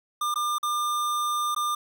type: tone with dropouts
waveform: square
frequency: 1200 Hz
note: D6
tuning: 37 cents sharp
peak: -25 dBFS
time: 0.21-1.75 s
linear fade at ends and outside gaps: 5 ms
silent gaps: 0.342-0.357 / 0.584-0.629 / 1.548-1.562 s
effects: none